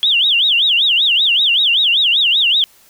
sine tone with vibrato, 3241 Hz, G#7, 43 cents flat, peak -10 dBFS, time 0.03-2.64 s, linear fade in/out 0 ms, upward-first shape sine, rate 5.2 Hz, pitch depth 290 cents each way, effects white hiss -49 dBFS RMS until 2.89 s

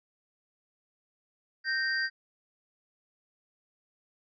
sine tone cluster, 1559 / 1853 / 4757 Hz, G6 / A#6 / D8, -10 / -11 / +21 cents, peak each -30 / -31 / -35 dBFS, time 1.64-2.1 s, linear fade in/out 50 ms, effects none

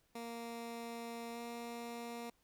15% pulse tone with pitch glide, 233.1 to 235.4 Hz, A#3 to A#3, 0 to +17 cents, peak -37 dBFS, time 0.15-2.3 s, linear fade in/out 5 ms, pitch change +17 cents, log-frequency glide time 1.32-1.38 s, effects pink hiss -75 dBFS RMS until 2.43 s

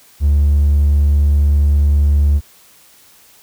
triangle tone, 72.5 Hz, D2, 22 cents flat, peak -6 dBFS, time 0.2-2.41 s, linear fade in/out 50 ms, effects tanh soft clip ceiling -4 dBFS + white hiss -47 dBFS RMS until 3.42 s

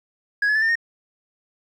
sine tone with pitch steps, 1661.2 / 1705.9 / 1751.9 / 1799 / 1847.5 Hz, G#6 / G#6 / A6 / A6 / A#6, 0 / +46 / -8 / +38 / -16 cents, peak -14 dBFS, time 0.42-0.755 s, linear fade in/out 5 ms, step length 67 ms, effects tanh soft clip ceiling -16 dBFS + 9-bit

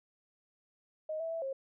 sine tone with pitch steps, 624 / 655 / 659 / 538 Hz, D#5 / E5 / E5 / C5, +5 / -11 / -1 / +48 cents, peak -34 dBFS, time 1.09-1.53 s, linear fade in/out 5 ms, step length 110 ms, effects none

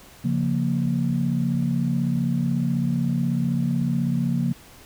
sine chord, Bb minor, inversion first, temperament equal, 138.59 / 174.61 / 233.1 Hz, Db3 / F3 / Bb3, 0 / 0 / 0 cents, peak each -24 dBFS, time 0.24-4.53 s, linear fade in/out 10 ms, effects tanh soft clip ceiling -11 dBFS + pink hiss -48 dBFS RMS until 4.85 s

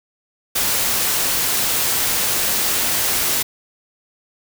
white noise, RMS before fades -19 dBFS, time 0.55-3.43 s, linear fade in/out 10 ms, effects none

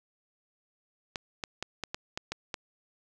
clicks, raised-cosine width 0.2 ms, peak -16 dBFS, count 8, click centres 1.158 / 1.438 / 1.626 / 1.837 / 1.945 / 2.175 / 2.32 / 2.542 s, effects none

